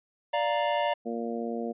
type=chord; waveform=square; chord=Bb major; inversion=first; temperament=equal; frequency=587.3 / 698.5 / 932.3 Hz; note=D5 / F5 / Bb5; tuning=0 / 0 / 0 cents; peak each=-29 / -31 / -30 dBFS; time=0.33-0.94 s; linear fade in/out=10 ms
type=harmonic tone; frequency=116.54 Hz; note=A#2; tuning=in tune; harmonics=2 / 3 / 4 / 5 / 6; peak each=-33 / -38 / -35 / -40 / -39 dBFS; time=1.05-1.73 s; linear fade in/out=20 ms
effects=resampled to 8000 Hz